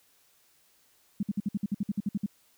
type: tone bursts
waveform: sine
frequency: 202.9 Hz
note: G#3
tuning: 40 cents flat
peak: -25 dBFS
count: 13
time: 1.2-2.262 s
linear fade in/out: 5 ms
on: 30 ms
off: 56 ms
effects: white hiss -65 dBFS RMS until 2.57 s